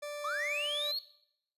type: tone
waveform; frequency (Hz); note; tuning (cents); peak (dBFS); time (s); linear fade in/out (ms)
40% pulse; 587.3; D5; 0; -37; 0.02-0.92; 10
type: linear sweep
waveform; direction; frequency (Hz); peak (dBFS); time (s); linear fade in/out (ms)
triangle; up; 1108.7 to 4400; -31; 0.24-0.99; 5
effects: noise-tail reverb RT60 0.7 s tail -17 dB re dry + resampled to 32000 Hz

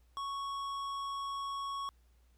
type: tone with tanh clipping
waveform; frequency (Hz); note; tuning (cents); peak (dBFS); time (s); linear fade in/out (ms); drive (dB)
sine; 1108.7; C#6; 0; -38; 0.17-1.89; 0; 13
effects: added 60 Hz sine -63 dBFS peak until 2.37 s + pink hiss -75 dBFS RMS until 2.37 s

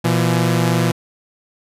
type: tone pair together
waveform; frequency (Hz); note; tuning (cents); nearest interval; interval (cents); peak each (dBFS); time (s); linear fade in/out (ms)
sawtooth; 120 / 168.63; B2 / E3; -49 / +40; tritone; 589; -13; 0.04-0.92; 10
effects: resampled to 32000 Hz

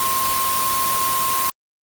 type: tone in noise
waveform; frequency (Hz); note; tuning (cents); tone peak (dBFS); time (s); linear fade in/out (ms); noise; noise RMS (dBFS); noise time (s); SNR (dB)
sine; 1062; C6; +25; -20; 0-1.5; 2; white; -22; 0-1.5; -1
effects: Opus 32 kbps

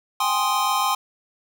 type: chord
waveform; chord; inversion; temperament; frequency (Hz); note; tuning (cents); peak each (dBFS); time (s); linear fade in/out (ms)
square; Ab major seventh; third; equal; 784 / 830.6 / 1046.5 / 1244.5; G5 / Ab5 / C6 / Eb6; 0 / 0 / 0 / 0; -28 / -27 / -23 / -27; 0.2-0.95; 5
effects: none

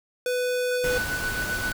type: tone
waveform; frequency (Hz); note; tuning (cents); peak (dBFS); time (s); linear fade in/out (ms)
square; 497.3; B4; +12; -24; 0.26-0.98; 2
type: tone with tremolo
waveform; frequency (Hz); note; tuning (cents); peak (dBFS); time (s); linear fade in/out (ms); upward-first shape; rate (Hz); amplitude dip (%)
triangle; 1490; F#6; +12; -23; 0.71-1.73; 5; sine; 7.6; 55
type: noise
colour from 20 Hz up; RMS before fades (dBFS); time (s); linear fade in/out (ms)
pink; -32; 0.84-1.72; 0
effects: none

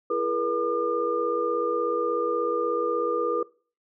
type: tone cluster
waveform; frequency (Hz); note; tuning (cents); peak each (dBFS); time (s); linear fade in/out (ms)
sine; 336.9 / 424.5 / 481 / 1205; E4 / G#4 / B4 / D6; +38 / +38 / -46 / +44; -32 / -29 / -26 / -29; 0.1-3.43; 5
effects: noise-tail reverb RT60 0.4 s tail -22 dB re dry

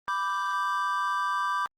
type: chord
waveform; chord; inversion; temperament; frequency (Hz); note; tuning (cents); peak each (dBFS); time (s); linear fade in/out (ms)
triangle; G major; first; equal with one note detuned; 990.6 / 1174.7 / 1568; B5 / D6 / G6; +5 / 0 / 0; -29 / -26 / -31; 0.08-1.66; 0
effects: Opus 24 kbps

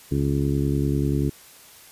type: harmonic tone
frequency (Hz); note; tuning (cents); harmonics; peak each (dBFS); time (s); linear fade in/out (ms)
70.2; C#2; +22; 1 / 2 / 3 / 4 / 5 / 6; -27 / -23 / -31 / -26 / -29 / -33; 0.11-1.3; 10
effects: white hiss -48 dBFS RMS until 1.91 s + resampled to 32000 Hz

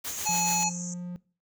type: noise with tremolo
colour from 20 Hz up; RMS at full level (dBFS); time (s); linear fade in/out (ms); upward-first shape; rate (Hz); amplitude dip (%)
white; -34; 0.04-0.64; 10; sine; 6.9; 55
type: band-pass noise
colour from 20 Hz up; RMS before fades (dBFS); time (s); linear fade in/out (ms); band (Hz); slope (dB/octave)
white; -39; 0.07-0.94; 5; 6100 to 7200; 96
type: harmonic tone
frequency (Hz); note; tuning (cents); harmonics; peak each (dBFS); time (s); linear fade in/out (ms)
851; G#5; +42; 1 / 3 / 5 / 7 / 8; -28 / -34 / -36 / -33 / -28; 0.25-0.7; 20
type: tone with pitch glide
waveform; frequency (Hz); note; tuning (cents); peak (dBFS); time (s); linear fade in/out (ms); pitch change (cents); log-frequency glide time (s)
triangle; 174.61 to 177.25; F3 to F3; 0 to +26; -31; 0.29-1.16; 0; +26; 0.56-1.01
effects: noise-tail reverb RT60 0.4 s tail -22 dB re dry

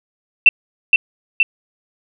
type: tone with echo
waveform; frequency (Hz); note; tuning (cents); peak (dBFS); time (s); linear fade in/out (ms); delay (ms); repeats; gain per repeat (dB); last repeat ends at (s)
sine; 2686; E7; +32; -3; 0.46-0.49; 2; 470; 2; -3; 1.43
effects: none

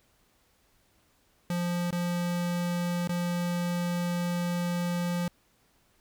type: tone with dropouts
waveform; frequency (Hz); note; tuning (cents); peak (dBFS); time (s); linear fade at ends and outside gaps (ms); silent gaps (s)
square; 174.9; F3; +3; -28; 1.5-5.28; 2; 1.907-1.926 / 3.075-3.092
effects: pink hiss -67 dBFS RMS until 6 s

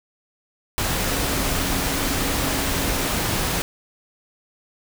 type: tone in noise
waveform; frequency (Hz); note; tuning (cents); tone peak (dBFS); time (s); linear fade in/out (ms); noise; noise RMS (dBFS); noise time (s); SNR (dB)
sine; 274; C#4; -20; -31; 1.11-3.1; 0; pink; -23; 0.78-3.62; -11
effects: none

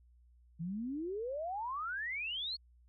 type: exponential sweep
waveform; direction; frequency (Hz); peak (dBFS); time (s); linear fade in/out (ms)
sine; up; 157.4 to 4435; -36; 0.59-2.57; 20
effects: added 60 Hz sine -61 dBFS peak until 2.88 s

